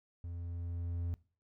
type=tone with level ramp; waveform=triangle; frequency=86 Hz; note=F2; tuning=26 cents flat; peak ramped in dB=-38 to -31 dBFS; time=0.24-1.14 s; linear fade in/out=0 ms; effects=noise-tail reverb RT60 0.4 s tail -21 dB re dry